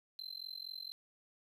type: tone with amplitude modulation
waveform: triangle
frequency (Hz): 4100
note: C8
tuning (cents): -36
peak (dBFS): -38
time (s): 0.19-0.92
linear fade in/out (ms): 0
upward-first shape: sine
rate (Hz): 44.2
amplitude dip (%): 100
effects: none